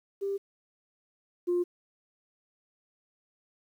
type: tone pair in turn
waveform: sine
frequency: 396 / 352.8 Hz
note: G4 / F4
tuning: +18 / +18 cents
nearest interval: major second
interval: 200 cents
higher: first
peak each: -28 / -23 dBFS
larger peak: second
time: 0.21-0.38 / 1.47-1.64 s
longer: neither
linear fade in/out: 20 ms
effects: tanh soft clip ceiling -21 dBFS + 10-bit